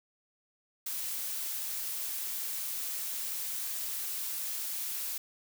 blue noise, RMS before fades -36 dBFS, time 0.86-5.18 s, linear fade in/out 5 ms, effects none

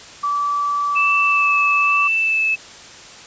sine tone, 1156 Hz, D6, 28 cents flat, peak -17 dBFS, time 0.23-2.08 s, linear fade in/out 10 ms
sine tone with vibrato, 2633 Hz, E7, 3 cents flat, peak -15 dBFS, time 0.95-2.56 s, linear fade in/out 20 ms, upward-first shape sine, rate 1.1 Hz, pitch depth 15 cents each way
effects white hiss -39 dBFS RMS until 3.26 s + resampled to 16000 Hz

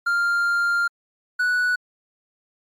triangle tone pair in turn, 1396.9 / 1477.1 Hz, F6 / F#6, 0 / -3 cents, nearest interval minor second, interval 97 cents, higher second, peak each -16 dBFS, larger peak neither, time 0.06-0.88 / 1.39-1.76 s, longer first, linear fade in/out 10 ms, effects MP3 96 kbps

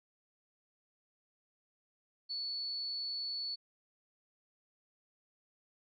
sine tone, 4435 Hz, C#8, in tune, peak -36 dBFS, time 2.29-3.56 s, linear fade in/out 20 ms, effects none

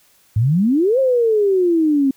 sine exponential two-way sweep, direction up then down, 101.2 to 542 to 264.5 Hz, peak -12 dBFS, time 0.36-2.11 s, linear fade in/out 5 ms, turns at 0.99 s, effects white hiss -55 dBFS RMS until 2.16 s

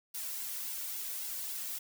blue noise with flanger, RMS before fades -39 dBFS, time 0.14-1.79 s, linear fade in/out 10 ms, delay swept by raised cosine 1.6 to 2.45 ms, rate 3.6 Hz, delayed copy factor -0.7, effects none

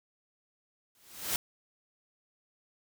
white noise with exponential growth, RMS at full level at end -28 dBFS, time 0.95-1.36 s, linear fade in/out 1 ms, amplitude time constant 87 ms, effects none

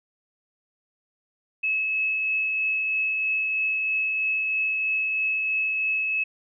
sine tone with tremolo, 2587 Hz, E7, 33 cents flat, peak -21 dBFS, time 1.63-6.24 s, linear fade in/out 10 ms, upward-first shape triangle, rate 3.1 Hz, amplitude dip 25%, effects none

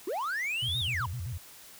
triangle linear two-way sweep, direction up then down, 307.8 to 3800 to 895 Hz, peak -28 dBFS, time 0.07-1.06 s, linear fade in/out 5 ms, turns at 0.79 s
sine tone with vibrato, 103.83 Hz, G#2, in tune, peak -33 dBFS, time 0.62-1.38 s, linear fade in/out 10 ms, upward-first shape square, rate 7.8 Hz, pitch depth 300 cents each way
effects white hiss -51 dBFS RMS until 1.79 s

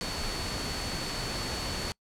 sine tone in noise, 4448 Hz, C#8, 5 cents sharp, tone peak -38 dBFS, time 0.01-1.92 s, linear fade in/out 0 ms, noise pink, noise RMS -34 dBFS, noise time 0.01-1.92 s, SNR -7 dB, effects noise-tail reverb RT60 0.1 s tail -26 dB re dry + low-pass 9000 Hz 12 dB/octave

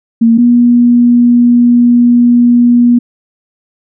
sine tone pair in turn, 229.6 / 240.8 Hz, A#3 / B3, -26 / -44 cents, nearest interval minor second, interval 82 cents, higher second, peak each -3 dBFS, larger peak neither, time 0.21-0.38 / 0.38-2.99 s, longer second, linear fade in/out 10 ms, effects none

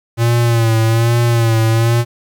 square tone with vibrato, 115.4 Hz, A#2, 17 cents flat, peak -11 dBFS, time 0.17-2.05 s, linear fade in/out 50 ms, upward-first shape sine, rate 1.2 Hz, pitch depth 51 cents each way, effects 8-bit

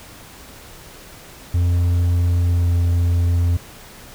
triangle tone with pitch glide, 87.31 to 86.51 Hz, F2 to F2, 0 to -16 cents, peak -12 dBFS, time 1.54-3.57 s, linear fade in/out 5 ms, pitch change -16 cents, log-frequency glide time 2.44-2.69 s, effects pink hiss -41 dBFS RMS until 4.14 s

